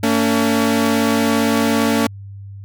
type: tone pair together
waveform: sawtooth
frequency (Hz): 226.2 / 283.8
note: A3 / C#4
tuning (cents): +48 / +41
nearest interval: major third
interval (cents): 393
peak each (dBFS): -12 / -14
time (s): 0.03-2.07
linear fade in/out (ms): 5
effects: added 99 Hz sine -31 dBFS peak until 2.64 s